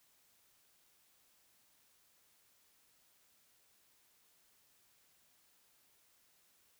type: silence
effects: white hiss -71 dBFS RMS until 6.79 s